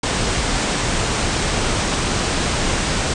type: low-pass noise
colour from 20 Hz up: pink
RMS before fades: -20 dBFS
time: 0.03-3.14 s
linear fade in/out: 5 ms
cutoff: 9000 Hz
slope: 96 dB/octave
effects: none